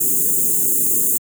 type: band-stop noise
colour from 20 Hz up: white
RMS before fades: -17 dBFS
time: 0-1.18 s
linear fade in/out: 10 ms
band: 450 to 6700 Hz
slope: 96 dB/octave
effects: high-pass 150 Hz 12 dB/octave